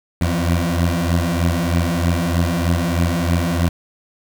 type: beating tone pair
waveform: 20% pulse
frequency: 83.9 / 87.1 Hz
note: E2 / F2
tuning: +31 / -4 cents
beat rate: 3.2 Hz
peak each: -14 dBFS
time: 0.21-3.69 s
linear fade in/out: 5 ms
effects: 8-bit